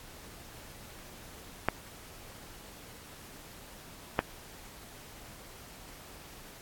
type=clicks; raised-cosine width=0.5 ms; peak=-9 dBFS; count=2; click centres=1.686 / 4.191 s; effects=pink hiss -50 dBFS RMS until 6.61 s + AAC 64 kbps